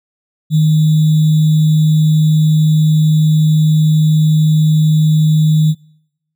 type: tone with sample-and-hold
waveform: sine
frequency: 155.56 Hz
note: D#3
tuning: in tune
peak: -7 dBFS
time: 0.5-5.75 s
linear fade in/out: 50 ms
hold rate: 3675 Hz
effects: noise-tail reverb RT60 0.8 s tail -26 dB re dry